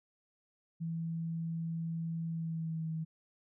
sine tone with pitch glide, 164.81 to 160.3 Hz, E3 to E3, 0 to -48 cents, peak -34 dBFS, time 0.8-3.05 s, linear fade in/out 20 ms, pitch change -48 cents, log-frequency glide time 2.28-2.91 s, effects none

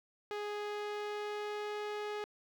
sawtooth tone with pitch glide, 415.3 to 418.4 Hz, G#4 to G#4, 0 to +13 cents, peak -33 dBFS, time 0.31-2.24 s, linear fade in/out 0 ms, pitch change +13 cents, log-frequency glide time 0.47-1.78 s, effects low-pass 4000 Hz 12 dB/octave + 11-bit

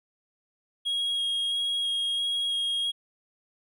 triangle tone with vibrato, 3281 Hz, G#7, 22 cents flat, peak -24 dBFS, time 0.85-2.92 s, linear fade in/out 20 ms, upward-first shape square, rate 1.5 Hz, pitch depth 8 cents each way, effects none

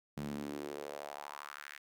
sawtooth tone with high-pass filter sweep, 72.5 Hz, D2, 22 cents flat, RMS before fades -44 dBFS, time 0.17-1.78 s, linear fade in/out 5 ms, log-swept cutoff 170 to 1900 Hz, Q 2.9, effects none

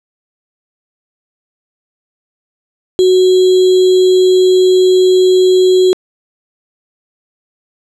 sine tone with sample-and-hold, 370 Hz, F#4, in tune, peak -5 dBFS, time 2.99-5.93 s, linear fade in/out 0 ms, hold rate 3675 Hz, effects low-pass 7000 Hz 12 dB/octave

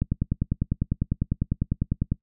click train, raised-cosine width 5 ms, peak -10 dBFS, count 22, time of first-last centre 0.02-2.12 s, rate 10 Hz, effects noise-tail reverb RT60 0.1 s tail -20 dB re dry

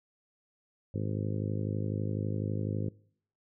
harmonic tone, 52 Hz, G#1, 3 cents sharp, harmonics 2 / 3 / 4 / 5 / 6 / 7 / 8 / 9 / 10, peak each -33 / -37 / -39 / -41 / -43 / -44 / -45 / -46 / -47 dBFS, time 0.94-2.89 s, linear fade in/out 5 ms, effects noise-tail reverb RT60 0.6 s tail -23 dB re dry

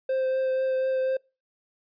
triangle tone with vibrato, 523.3 Hz, C5, in tune, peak -21 dBFS, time 0.09-1.17 s, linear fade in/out 5 ms, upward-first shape triangle, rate 4.1 Hz, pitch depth 13 cents each way, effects noise-tail reverb RT60 0.3 s tail -26 dB re dry + resampled to 11025 Hz

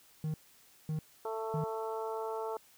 triangle tone bursts, 155.56 Hz, D#3, in tune, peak -30 dBFS, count 3, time 0.24-1.64 s, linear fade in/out 2 ms, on 100 ms, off 550 ms
harmonic tone, 221.9 Hz, A3, 15 cents sharp, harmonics 2 / 3 / 4 / 5 / 6, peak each -37 / -43 / -40 / -47 / -47 dBFS, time 1.25-2.57 s, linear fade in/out 2 ms
effects white hiss -62 dBFS RMS until 2.77 s

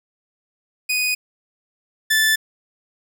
sawtooth tone pair in turn, 2486 / 1755 Hz, D#7 / A6, -2 / -5 cents, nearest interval tritone, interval 603 cents, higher first, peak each -15 / -11 dBFS, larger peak second, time 0.89-1.15 / 2.1-2.36 s, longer neither, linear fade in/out 10 ms, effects none

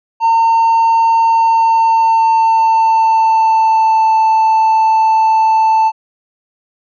triangle tone with pitch glide, 910 to 883.6 Hz, A#5 to A5, -42 to +7 cents, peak -5 dBFS, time 0.2-5.92 s, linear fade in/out 50 ms, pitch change -51 cents, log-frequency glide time 1.23-4.14 s, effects tanh soft clip ceiling -2 dBFS + resampled to 16000 Hz

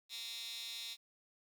15% pulse tone with high-pass filter, 231.3 Hz, A#3, 13 cents flat, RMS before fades -45 dBFS, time 0.09-0.97 s, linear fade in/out 50 ms, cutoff 3600 Hz, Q 3.5, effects 11-bit

